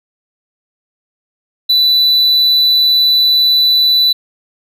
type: tone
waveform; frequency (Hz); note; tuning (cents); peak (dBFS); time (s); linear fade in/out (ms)
triangle; 3979; B7; +12; -6; 1.69-4.13; 10
effects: none